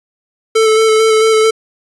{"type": "tone with vibrato", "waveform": "square", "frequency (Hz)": 440, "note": "A4", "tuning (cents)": 0, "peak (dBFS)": -8, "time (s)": [0.55, 1.51], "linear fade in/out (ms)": 10, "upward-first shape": "square", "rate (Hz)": 4.5, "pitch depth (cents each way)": 15, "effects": ["resampled to 24000 Hz"]}